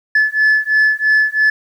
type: beating tone pair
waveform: sine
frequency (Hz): 1727 / 1730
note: A6 / A6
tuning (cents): -33 / -30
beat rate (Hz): 3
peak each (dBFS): -12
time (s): 0.15-1.5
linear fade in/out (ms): 5
effects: tanh soft clip ceiling -7 dBFS + 8-bit